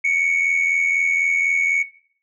sine tone pair together, 2217 / 2301 Hz, C#7 / D7, 0 / -36 cents, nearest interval minor second, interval 64 cents, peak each -15 / -22 dBFS, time 0.04-1.83 s, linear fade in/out 10 ms, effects noise-tail reverb RT60 0.5 s tail -17 dB re dry + tanh soft clip ceiling -13 dBFS

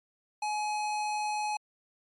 square tone, 844 Hz, G#5, 28 cents sharp, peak -30 dBFS, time 0.42-1.57 s, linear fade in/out 5 ms, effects low-pass 10000 Hz 12 dB/octave + MP3 48 kbps

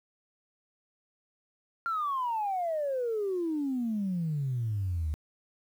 sine exponential sweep, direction down, 1395 to 73.42 Hz, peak -27 dBFS, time 1.86-5.14 s, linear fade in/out 0 ms, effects tanh soft clip ceiling -24 dBFS + 10-bit

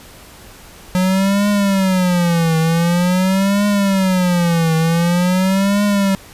square tone with vibrato, 181.8 Hz, F#3, 30 cents flat, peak -13 dBFS, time 0.95-6.15 s, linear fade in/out 0 ms, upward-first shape triangle, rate 0.46 Hz, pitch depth 220 cents each way, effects pink hiss -40 dBFS RMS until 6.33 s + resampled to 32000 Hz

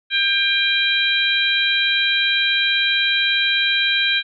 harmonic tone with a mistuned harmonic, 797 Hz, G5, 28 cents sharp, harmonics 2 / 3 / 4 / 5, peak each -21 / -21 / -21 / -21 dBFS, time 0.1-4.23 s, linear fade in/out 50 ms, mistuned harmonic 5, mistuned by -30 cents, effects none

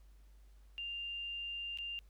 sine tone with dropouts, 2794 Hz, F7, in tune, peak -39 dBFS, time 0.78-1.99 s, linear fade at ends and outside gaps 0 ms, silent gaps 1.774-1.786 s, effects added 50 Hz sine -57 dBFS peak until 2.09 s + pink hiss -74 dBFS RMS until 2.09 s

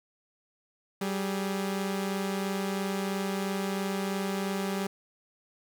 sawtooth tone pair together, 193.16 / 409.3 Hz, G3 / G#4, -25 / -25 cents, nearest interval octave + minor second, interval 1300 cents, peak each -26 / -32 dBFS, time 1.01-4.87 s, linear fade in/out 5 ms, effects none

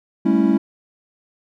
triangle chord, A dominant seventh, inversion third, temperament equal with one note detuned, 200 / 220 / 277.2 / 329.6 Hz, G3 / A3 / C#4 / E4, +35 / 0 / 0 / 0 cents, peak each -17 dBFS, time 0.25-0.58 s, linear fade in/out 10 ms, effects none

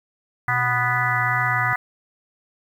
triangle tone with vibrato, 123.47 Hz, B2, in tune, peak -25 dBFS, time 0.48-1.73 s, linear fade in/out 0 ms, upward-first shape sine, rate 2.4 Hz, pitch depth 30 cents each way
harmonic tone, 246.9 Hz, B3, in tune, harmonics 3 / 4 / 5 / 6 / 7 / 8, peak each -28 / -28 / -25 / -26 / -27 / -24 dBFS, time 0.48-1.76 s, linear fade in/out 5 ms
effects 8-bit

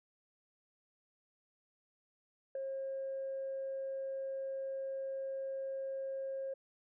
sine tone with ADSR envelope, 538 Hz, C5, 48 cents sharp, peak -31 dBFS, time 2.55-6.54 s, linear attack 4 ms, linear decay 4 ms, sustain -5 dB, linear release 8 ms, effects tanh soft clip ceiling -33 dBFS

